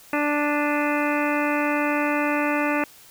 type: harmonic tone with a mistuned harmonic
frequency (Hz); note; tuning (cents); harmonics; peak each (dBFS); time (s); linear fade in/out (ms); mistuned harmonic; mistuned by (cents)
293.7; D4; 0; 1 / 2 / 3 / 4 / 5 / 6 / 7 / 8 / 9; -24 / -27 / -29 / -30 / -31 / -32 / -32 / -33 / -34; 0.13-2.84; 2; 8; +70
effects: white hiss -49 dBFS RMS until 3.1 s